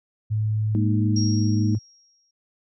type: tone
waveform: sine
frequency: 107.7 Hz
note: A2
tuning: 37 cents flat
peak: -20 dBFS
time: 0.3-1.79 s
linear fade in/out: 20 ms
type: chord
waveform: sine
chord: Ab suspended second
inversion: none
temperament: equal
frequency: 207.7 / 233.1 / 311.1 Hz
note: Ab3 / Bb3 / Eb4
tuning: 0 / 0 / 0 cents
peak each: -25 / -27 / -26 dBFS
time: 0.75-1.75 s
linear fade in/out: 0 ms
type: tone with exponential decay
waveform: sine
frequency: 5600 Hz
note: F8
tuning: 4 cents sharp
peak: -26 dBFS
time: 1.16-2.31 s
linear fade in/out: 5 ms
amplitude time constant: 250 ms
effects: none